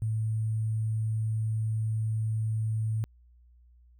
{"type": "tone with sample-and-hold", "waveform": "sine", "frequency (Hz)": 110, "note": "A2", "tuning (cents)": 0, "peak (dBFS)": -26, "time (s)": [0.02, 3.04], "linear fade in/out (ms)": 0, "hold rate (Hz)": 8820, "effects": ["added 60 Hz sine -55 dBFS peak until 3.99 s"]}